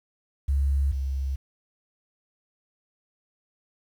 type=tone pair in turn; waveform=sine; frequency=69.3 / 67.48 Hz; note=C#2 / C#2; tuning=0 / -46 cents; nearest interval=unison; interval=46 cents; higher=first; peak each=-20 / -25 dBFS; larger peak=first; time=0.48-0.92 / 0.92-1.36 s; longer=neither; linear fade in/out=10 ms; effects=9-bit